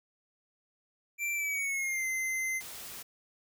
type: tone with pitch glide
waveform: square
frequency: 2349 to 2069 Hz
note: D7 to C7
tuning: 0 to -20 cents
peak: -31 dBFS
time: 1.18-2.62 s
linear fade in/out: 50 ms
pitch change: -220 cents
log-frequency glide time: 1.34-2.06 s
type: noise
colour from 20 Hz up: white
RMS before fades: -44 dBFS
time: 2.6-3.03 s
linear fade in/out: 10 ms
effects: none